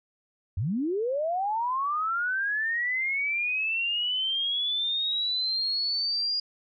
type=linear sweep; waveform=sine; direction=up; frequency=77.78 to 4861 Hz; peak=-25 dBFS; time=0.57-6.4 s; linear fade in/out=5 ms; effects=none